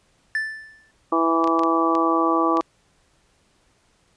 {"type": "tone with exponential decay", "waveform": "triangle", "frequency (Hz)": 1760, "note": "A6", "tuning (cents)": 0, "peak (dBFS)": -17, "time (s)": [0.35, 0.91], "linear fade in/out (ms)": 1, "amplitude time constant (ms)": 120}
{"type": "harmonic tone", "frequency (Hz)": 164.81, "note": "E3", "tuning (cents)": 0, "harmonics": [2, 3, 4, 5, 6, 7], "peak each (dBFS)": [-21, -27, -27, -27, -27, -21], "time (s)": [1.12, 2.61], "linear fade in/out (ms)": 5}
{"type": "clicks", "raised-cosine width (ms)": 0.2, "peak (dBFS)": -17, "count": 7, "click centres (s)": [1.442, 1.475, 1.593, 1.635, 1.952, 2.571, 2.61]}
{"effects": ["pink hiss -62 dBFS RMS until 4.16 s", "resampled to 22050 Hz"]}